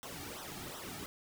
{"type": "noise with flanger", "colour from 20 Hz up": "pink", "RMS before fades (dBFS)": -45, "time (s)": [0.03, 1.06], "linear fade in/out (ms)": 0, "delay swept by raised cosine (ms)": [0.42, 2.02], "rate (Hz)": 2.7, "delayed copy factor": -0.8, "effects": []}